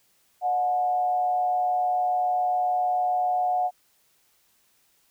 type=tone with frequency modulation; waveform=sine; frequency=728 Hz; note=F#5; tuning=28 cents flat; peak=-21 dBFS; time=0.41-3.71 s; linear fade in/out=50 ms; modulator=127 Hz; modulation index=0.39; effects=white hiss -65 dBFS RMS until 5.1 s